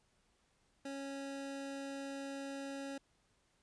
25% pulse tone, 275.5 Hz, C#4, 11 cents flat, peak -38 dBFS, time 0.85-2.98 s, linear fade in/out 5 ms, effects pink hiss -75 dBFS RMS until 3.62 s + resampled to 22050 Hz

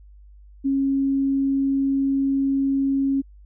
sine tone, 273.1 Hz, C#4, 26 cents flat, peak -18 dBFS, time 0.64-3.22 s, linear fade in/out 20 ms, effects added 50 Hz sine -44 dBFS peak until 3.45 s

